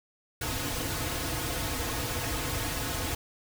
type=noise with comb filter; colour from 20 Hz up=pink; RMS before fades=-32 dBFS; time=0.41-3.15 s; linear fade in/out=5 ms; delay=5.1 ms; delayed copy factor=-0.9; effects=none